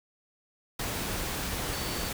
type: tone in noise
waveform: sine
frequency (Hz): 4524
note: C#8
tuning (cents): +34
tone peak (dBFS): -42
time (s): 1.73-2.09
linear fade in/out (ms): 5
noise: pink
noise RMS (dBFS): -33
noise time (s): 0.79-2.13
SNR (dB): -12
effects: none